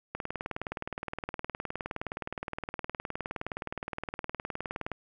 click train, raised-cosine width 0.5 ms, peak -19 dBFS, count 93, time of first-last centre 0.15-4.917 s, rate 19.3 Hz, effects none

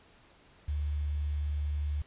sine tone with quantisation, 73.6 Hz, D2, 4 cents sharp, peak -29 dBFS, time 0.68-2.02 s, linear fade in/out 5 ms, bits 9, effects pink hiss -60 dBFS RMS until 2.06 s + resampled to 8000 Hz

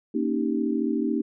sine chord, Eb dominant seventh, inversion second, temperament equal, 233.1 / 277.2 / 311.1 / 392 Hz, Bb3 / Db4 / Eb4 / G4, 0 / 0 / 0 / 0 cents, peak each -27 / -28 / -27 / -31 dBFS, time 0.14-1.22 s, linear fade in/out 10 ms, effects none

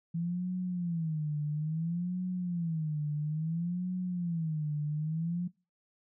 sine tone with vibrato, 164.81 Hz, E3, in tune, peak -30 dBFS, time 0.14-5.48 s, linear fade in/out 10 ms, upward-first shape sine, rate 0.59 Hz, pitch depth 180 cents each way, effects noise-tail reverb RT60 0.3 s tail -23 dB re dry

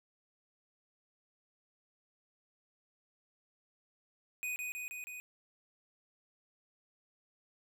square tone with echo, 2489 Hz, D#7, in tune, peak -36 dBFS, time 4.43-4.56 s, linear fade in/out 0 ms, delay 160 ms, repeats 4, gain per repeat -2 dB, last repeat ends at 5.2 s, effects none

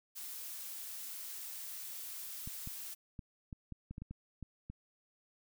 blue noise, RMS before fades -45 dBFS, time 0.15-2.95 s, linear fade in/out 20 ms
clicks, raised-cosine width 5 ms, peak -32 dBFS, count 11, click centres 2.475 / 2.674 / 3.192 / 3.528 / 3.723 / 3.91 / 3.981 / 4.02 / 4.11 / 4.427 / 4.7 s
effects none

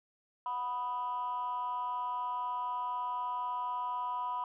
sine tone with amplitude modulation, 987.8 Hz, B5, in tune, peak -28 dBFS, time 0.46-4.44 s, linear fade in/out 2 ms, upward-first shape sine, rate 256 Hz, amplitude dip 80%, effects tanh soft clip ceiling -27 dBFS

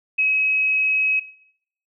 sine tone, 2553 Hz, D#7, 44 cents sharp, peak -16 dBFS, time 0.18-1.2 s, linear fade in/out 10 ms, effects noise-tail reverb RT60 0.7 s tail -18 dB re dry

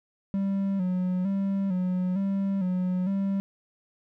triangle tone with vibrato, 189.1 Hz, F#3, 38 cents sharp, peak -22 dBFS, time 0.34-3.4 s, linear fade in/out 0 ms, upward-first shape square, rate 1.1 Hz, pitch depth 62 cents each way, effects none

